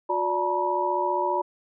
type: tone cluster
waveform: sine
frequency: 361.3 / 582 / 888 / 963 Hz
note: F#4 / D5 / A5 / B5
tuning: -41 / -16 / +16 / -44 cents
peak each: -29 / -29 / -30 / -25 dBFS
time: 0.09-1.42 s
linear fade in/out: 10 ms
effects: none